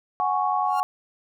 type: chord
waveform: sine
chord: F# suspended second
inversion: none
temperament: equal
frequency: 740 / 830.6 / 1108.7 Hz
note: F#5 / G#5 / C#6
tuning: 0 / 0 / 0 cents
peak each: -25 dBFS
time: 0.2-0.83 s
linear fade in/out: 0 ms
type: tone with exponential growth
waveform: sawtooth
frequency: 1396.9 Hz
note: F6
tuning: in tune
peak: -29 dBFS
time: 0.62-0.8 s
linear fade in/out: 1 ms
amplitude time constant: 39 ms
effects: none